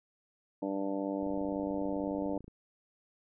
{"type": "harmonic tone", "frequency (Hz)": 98, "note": "G2", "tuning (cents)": 0, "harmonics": [2, 3, 4, 5, 6, 7, 8, 9], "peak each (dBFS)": [-41, -34, -45, -40, -39, -45, -53, -45], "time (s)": [0.62, 2.38], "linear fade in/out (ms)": 5}
{"type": "click train", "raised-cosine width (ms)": 3, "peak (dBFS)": -36, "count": 35, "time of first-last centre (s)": [1.23, 2.48], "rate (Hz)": 27.2}
{"effects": []}